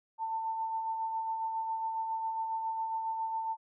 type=tone with tremolo; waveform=sine; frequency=894 Hz; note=A5; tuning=27 cents sharp; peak=-30 dBFS; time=0.18-3.57 s; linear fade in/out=50 ms; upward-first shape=sine; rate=7.3 Hz; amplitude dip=35%; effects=none